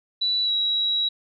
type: tone with pitch glide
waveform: sine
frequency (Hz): 3951 to 3874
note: B7 to B7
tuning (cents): 0 to -34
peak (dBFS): -20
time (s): 0.21-1.09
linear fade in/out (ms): 10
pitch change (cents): -34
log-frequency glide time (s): 0.43-0.52
effects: none